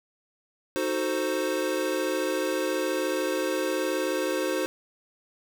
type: chord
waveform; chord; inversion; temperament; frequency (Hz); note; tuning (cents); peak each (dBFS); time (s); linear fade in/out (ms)
square; D# diminished seventh; none; equal with one note detuned; 311.1 / 370 / 444.1 / 523.3; D#4 / F#4 / A4 / C5; 0 / 0 / +16 / 0; -32 / -31 / -36 / -30; 0.76-4.66; 0
effects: none